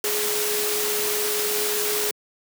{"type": "tone in noise", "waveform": "sine", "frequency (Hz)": 419.9, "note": "G#4", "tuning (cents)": 19, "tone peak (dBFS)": -27, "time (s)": [0.04, 2.11], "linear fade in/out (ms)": 2, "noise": "white", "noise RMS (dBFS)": -25, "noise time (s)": [0.04, 2.11], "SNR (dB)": -5, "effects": ["high-pass 200 Hz 12 dB/octave"]}